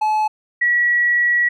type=tone pair in turn; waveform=triangle / sine; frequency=859 / 1928.4 Hz; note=A5 / B6; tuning=-42 / -42 cents; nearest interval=octave + major second; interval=1400 cents; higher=second; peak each=-13 dBFS; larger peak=neither; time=0.01-0.28 / 0.61-1.49 s; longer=second; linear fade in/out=10 ms; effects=none